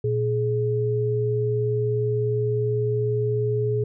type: tone pair together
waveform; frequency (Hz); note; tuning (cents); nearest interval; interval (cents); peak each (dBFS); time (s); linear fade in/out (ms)
sine; 118.25 / 421.4; A#2 / G#4; +25 / +25; octave + minor seventh; 2200; -23; 0.04-3.84; 5
effects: none